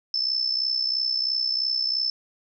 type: tone with amplitude modulation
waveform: sine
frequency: 5274 Hz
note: E8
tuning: in tune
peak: -19 dBFS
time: 0.14-2.1 s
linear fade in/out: 2 ms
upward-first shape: sine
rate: 63 Hz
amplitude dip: 70%
effects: none